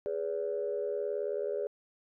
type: chord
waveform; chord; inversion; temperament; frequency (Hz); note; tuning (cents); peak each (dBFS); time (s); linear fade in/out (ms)
sine; G# diminished; none; equal with one note detuned; 415.3 / 493.9 / 573.3; G#4 / B4 / D5; 0 / 0 / -42; -33 / -37 / -35; 0.06-1.67; 0
effects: tanh soft clip ceiling -23 dBFS